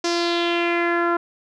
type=tone with low-pass filter sweep; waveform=sawtooth; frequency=343.1 Hz; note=F4; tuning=31 cents flat; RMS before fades=-21 dBFS; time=0.04-1.17 s; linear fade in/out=5 ms; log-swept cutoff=5700 to 1300 Hz; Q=3.4; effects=none